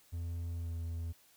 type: tone with pitch glide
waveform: triangle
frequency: 84.8 to 83.39 Hz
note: E2 to E2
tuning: +50 to +21 cents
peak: -34 dBFS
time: 0.12-1.13 s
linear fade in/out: 20 ms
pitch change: -29 cents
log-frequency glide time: 0.55-0.76 s
effects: white hiss -65 dBFS RMS until 1.36 s